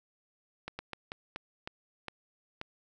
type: slowing click train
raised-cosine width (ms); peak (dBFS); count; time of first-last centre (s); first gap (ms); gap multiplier
0.3; -22; 8; 0.68-2.614; 110; 1.3
effects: none